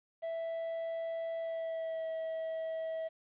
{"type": "tone with pitch glide", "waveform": "triangle", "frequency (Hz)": [659.3, 646.5], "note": ["E5", "E5"], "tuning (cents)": [0, -34], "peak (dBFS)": -33, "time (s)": [0.22, 3.09], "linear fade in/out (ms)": 20, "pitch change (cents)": -34, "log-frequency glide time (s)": [1.4, 2.07], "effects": ["resampled to 8000 Hz", "11-bit"]}